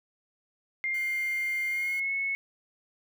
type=tone with pitch glide; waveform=sine; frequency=2111 to 2197 Hz; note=C7 to C#7; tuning=+15 to -16 cents; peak=-27 dBFS; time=0.84-2.35 s; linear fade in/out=0 ms; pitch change=+69 cents; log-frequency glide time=1.68-2.13 s
type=tone; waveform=5% pulse; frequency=1506 Hz; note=F#6; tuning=30 cents sharp; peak=-35 dBFS; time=0.94-2 s; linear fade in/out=5 ms
effects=none